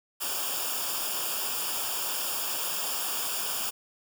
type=noise with comb filter; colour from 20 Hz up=white; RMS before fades=-31 dBFS; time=0.2-3.71 s; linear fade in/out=20 ms; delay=0.49 ms; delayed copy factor=-0.8; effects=none